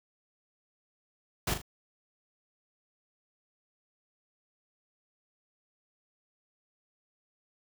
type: noise with echo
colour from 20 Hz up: pink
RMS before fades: -30 dBFS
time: 1.47-1.54 s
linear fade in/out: 5 ms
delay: 39 ms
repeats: 2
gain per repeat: -8 dB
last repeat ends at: 1.618 s
effects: none